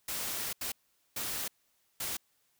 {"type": "noise bursts at uneven times", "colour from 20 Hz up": "white", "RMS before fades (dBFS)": -36, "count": 4, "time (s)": [[0.08, 0.53], [0.61, 0.72], [1.16, 1.48], [2, 2.17]], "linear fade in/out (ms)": 5, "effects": ["white hiss -73 dBFS RMS until 2.59 s"]}